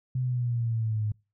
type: exponential sweep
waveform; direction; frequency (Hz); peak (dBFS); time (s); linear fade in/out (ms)
sine; down; 129.2 to 105.1; -25; 0.15-1.12; 5
effects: noise-tail reverb RT60 0.3 s tail -26 dB re dry